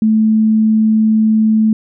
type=tone; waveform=sine; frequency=218.4 Hz; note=A3; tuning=13 cents flat; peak=-8 dBFS; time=0.02-1.73 s; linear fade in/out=2 ms; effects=none